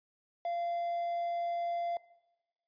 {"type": "tone with quantisation", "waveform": "triangle", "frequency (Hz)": 689, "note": "F5", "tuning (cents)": -24, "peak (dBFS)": -30, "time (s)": [0.45, 1.97], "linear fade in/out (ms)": 2, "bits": 9, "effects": ["noise-tail reverb RT60 1.0 s tail -19 dB re dry", "resampled to 11025 Hz"]}